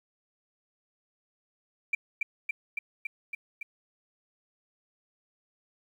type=tone with echo; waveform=sine; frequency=2349 Hz; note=D7; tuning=in tune; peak=-22 dBFS; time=1.93-1.95 s; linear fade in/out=5 ms; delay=280 ms; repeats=6; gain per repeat=-2 dB; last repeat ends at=3.63 s; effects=tanh soft clip ceiling -18 dBFS + 10-bit